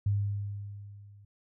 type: tone with level ramp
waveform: sine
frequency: 101.4 Hz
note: G#2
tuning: 41 cents flat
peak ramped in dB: -23 to -52 dBFS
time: 0.06-1.25 s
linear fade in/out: 5 ms
effects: none